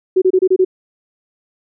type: tone bursts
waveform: sine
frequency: 372.9 Hz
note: F#4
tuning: 14 cents sharp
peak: -8 dBFS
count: 6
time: 0.16-0.649 s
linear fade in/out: 10 ms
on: 59 ms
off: 27 ms
effects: none